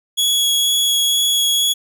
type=tone with vibrato; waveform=sawtooth; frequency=3350 Hz; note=G#7; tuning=14 cents sharp; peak=-11 dBFS; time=0.17-1.74 s; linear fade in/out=20 ms; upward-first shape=sine; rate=2.1 Hz; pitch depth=8 cents each way; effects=none